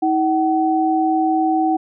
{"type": "tone pair together", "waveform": "sine", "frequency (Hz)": [319.6, 756], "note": ["D#4", "F#5"], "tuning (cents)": [47, 37], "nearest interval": "octave + minor third", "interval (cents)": 1490, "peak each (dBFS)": -17, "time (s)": [0.02, 1.77], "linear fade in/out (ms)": 10, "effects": []}